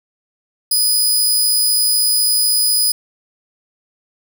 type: tone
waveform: 15% pulse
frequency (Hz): 4978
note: D#8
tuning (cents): 0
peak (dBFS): -6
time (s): 0.71-2.92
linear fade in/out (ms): 5
effects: none